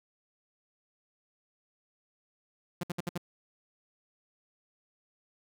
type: tone bursts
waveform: sawtooth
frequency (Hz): 174.61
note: F3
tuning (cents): 0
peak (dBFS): -27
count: 5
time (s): 2.81-3.178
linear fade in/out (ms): 5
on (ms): 24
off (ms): 62
effects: none